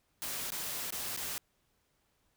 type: noise with dropouts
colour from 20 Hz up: white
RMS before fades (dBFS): -38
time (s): 0.22-1.38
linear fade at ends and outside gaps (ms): 0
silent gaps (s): 0.504-0.52 / 0.905-0.924 / 1.164-1.174
effects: pink hiss -75 dBFS RMS until 2.36 s